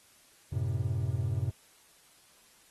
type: chord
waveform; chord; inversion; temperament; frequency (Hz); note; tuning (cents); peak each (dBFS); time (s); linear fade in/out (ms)
triangle; F# diminished; none; equal; 92.5 / 110 / 130.81; F#2 / A2 / C3; 0 / 0 / 0; -31; 0.52-1.51; 10
effects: white hiss -61 dBFS RMS until 2.7 s + AAC 32 kbps